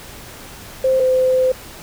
sine tone pair in turn, 523.3 / 514.6 Hz, C5 / C5, 0 / -29 cents, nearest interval unison, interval 29 cents, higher first, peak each -12 dBFS, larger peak neither, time 0.84-1 / 1-1.52 s, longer second, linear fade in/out 5 ms, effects pink hiss -37 dBFS RMS until 1.82 s

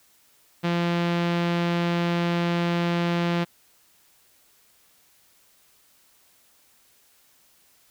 sawtooth tone with low-pass filter, 172 Hz, F3, 26 cents flat, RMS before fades -24 dBFS, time 0.63-3.45 s, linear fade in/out 20 ms, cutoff 3400 Hz, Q 1.3, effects white hiss -60 dBFS RMS until 7.9 s

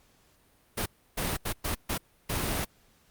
pink noise bursts at uneven times, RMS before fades -30 dBFS, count 6, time 0.77-0.86 / 1.17-1.37 / 1.45-1.53 / 1.64-1.75 / 1.89-1.98 / 2.29-2.65 s, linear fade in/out 10 ms, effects pink hiss -64 dBFS RMS until 3.1 s + Opus 48 kbps

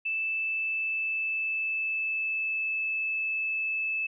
sine tone with pitch glide, 2637 to 2617 Hz, E7 to E7, 0 to -13 cents, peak -27 dBFS, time 0.05-4.07 s, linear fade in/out 10 ms, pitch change -13 cents, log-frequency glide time 0.25-2.78 s, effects none

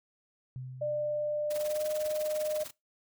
sine tone with exponential decay, 128.5 Hz, C3, 31 cents flat, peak -36 dBFS, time 0.56-1.99 s, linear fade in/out 0 ms, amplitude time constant 310 ms
sine tone with pitch glide, 597 to 611 Hz, D5 to D#5, +28 to -32 cents, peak -29 dBFS, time 0.81-2.64 s, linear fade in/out 10 ms, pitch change +40 cents, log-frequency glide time 1.47-1.86 s
white noise with tremolo, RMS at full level -40 dBFS, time 1.5-2.71 s, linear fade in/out 10 ms, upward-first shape triangle, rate 20 Hz, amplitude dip 90%
effects noise-tail reverb RT60 0.2 s tail -22 dB re dry

